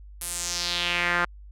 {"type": "tone with band-pass filter sweep", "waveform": "sawtooth", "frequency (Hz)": 174.61, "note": "F3", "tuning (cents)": 0, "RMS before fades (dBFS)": -27, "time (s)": [0.21, 1.25], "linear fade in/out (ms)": 5, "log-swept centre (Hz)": [11000, 1400], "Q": 2.7, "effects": ["added 50 Hz sine -42 dBFS peak until 1.51 s"]}